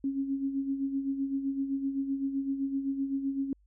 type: tone with tremolo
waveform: sine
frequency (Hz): 273.4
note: C#4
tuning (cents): -24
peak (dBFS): -26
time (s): 0.04-3.53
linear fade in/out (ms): 2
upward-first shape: sine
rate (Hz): 7.8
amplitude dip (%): 60
effects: added 50 Hz sine -61 dBFS peak until 3.66 s